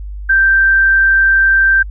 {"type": "tone", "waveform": "sine", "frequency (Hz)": 1568, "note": "G6", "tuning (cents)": 0, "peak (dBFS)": -7, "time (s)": [0.29, 1.83], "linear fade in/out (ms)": 10, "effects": ["added 50 Hz sine -23 dBFS peak until 1.9 s"]}